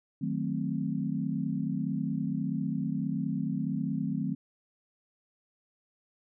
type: chord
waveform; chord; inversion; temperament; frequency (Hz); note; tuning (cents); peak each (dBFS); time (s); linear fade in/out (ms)
sine; D# diminished seventh; none; equal; 155.56 / 185 / 220 / 261.6; D#3 / F#3 / A3 / C4; 0 / 0 / 0 / 0; -34; 0.21-4.35; 10
effects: none